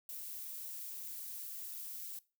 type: noise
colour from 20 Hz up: violet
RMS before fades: -45 dBFS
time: 0.09-2.19 s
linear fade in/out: 2 ms
effects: noise-tail reverb RT60 0.3 s tail -20 dB re dry